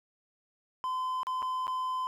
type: tone with dropouts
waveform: triangle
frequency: 1024 Hz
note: C6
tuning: 38 cents flat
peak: -28 dBFS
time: 0.84-2.07 s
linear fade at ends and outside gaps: 0 ms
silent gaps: 1.232-1.269 / 1.421-1.427 / 1.669-1.679 s
effects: none